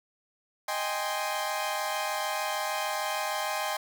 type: chord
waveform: sawtooth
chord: Ab major seventh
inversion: second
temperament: equal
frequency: 622.3 / 784 / 830.6 / 1046.5 Hz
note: Eb5 / G5 / Ab5 / C6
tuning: 0 / 0 / 0 / 0 cents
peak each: -31 dBFS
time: 0.68-3.77 s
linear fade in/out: 5 ms
effects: 9-bit